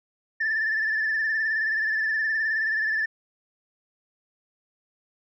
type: tone with vibrato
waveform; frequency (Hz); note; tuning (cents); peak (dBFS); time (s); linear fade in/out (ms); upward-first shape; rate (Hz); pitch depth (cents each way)
sine; 1760; A6; 0; -21; 0.4-3.06; 10; sine; 19; 50
effects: tanh soft clip ceiling -19 dBFS